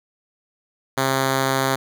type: tone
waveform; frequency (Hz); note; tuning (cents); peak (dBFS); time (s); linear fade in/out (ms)
5% pulse; 133.8; C3; +39; -7; 0.97-1.76; 10
effects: none